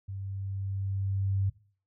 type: tone with level ramp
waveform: sine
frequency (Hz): 97.5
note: G2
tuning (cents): -9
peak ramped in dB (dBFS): -35 to -24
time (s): 0.08-1.5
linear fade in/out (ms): 10
effects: noise-tail reverb RT60 0.4 s tail -18 dB re dry